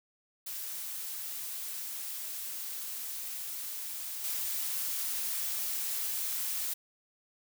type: noise with level steps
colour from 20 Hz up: blue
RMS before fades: -39 / -34 dBFS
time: 0.46-6.74 s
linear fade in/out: 10 ms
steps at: 4.24 s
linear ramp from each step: 2 ms
effects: none